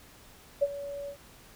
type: tone with ADSR envelope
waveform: sine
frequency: 567 Hz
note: C#5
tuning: 39 cents sharp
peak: -19 dBFS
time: 0.61-1.17 s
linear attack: 18 ms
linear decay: 40 ms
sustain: -16 dB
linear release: 88 ms
effects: pink hiss -54 dBFS RMS until 1.55 s